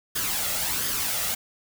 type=noise with flanger; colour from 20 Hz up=white; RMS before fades=-27 dBFS; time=0.15-1.35 s; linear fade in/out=10 ms; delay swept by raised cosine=0.6 to 1.53 ms; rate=1.4 Hz; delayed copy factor=+0.5; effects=none